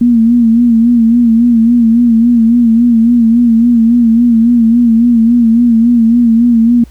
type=tone with vibrato; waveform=sine; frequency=233.1 Hz; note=A#3; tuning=in tune; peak=-4 dBFS; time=0.01-6.84 s; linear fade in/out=5 ms; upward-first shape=sine; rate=3.6 Hz; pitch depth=68 cents each way; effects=added 60 Hz sine -33 dBFS peak until 6.9 s + pink hiss -47 dBFS RMS until 6.9 s